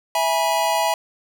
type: chord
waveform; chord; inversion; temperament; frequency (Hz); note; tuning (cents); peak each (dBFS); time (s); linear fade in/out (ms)
square; E major; none; equal with one note detuned; 659.3 / 830.6 / 968.6; E5 / G#5 / B5; 0 / 0 / -34; -23; 0.15-0.94; 2
effects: 9-bit